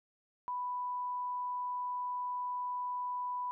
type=tone; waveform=sine; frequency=990 Hz; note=B5; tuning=4 cents sharp; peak=-34 dBFS; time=0.48-3.51 s; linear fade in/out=0 ms; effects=none